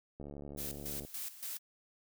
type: click train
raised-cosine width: 2 ms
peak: -33 dBFS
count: 62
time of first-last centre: 0.2-1.05 s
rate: 71.8 Hz
type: noise with tremolo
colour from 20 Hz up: blue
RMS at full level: -41 dBFS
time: 0.57-1.59 s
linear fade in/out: 20 ms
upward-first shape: square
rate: 3.5 Hz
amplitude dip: 75%
effects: none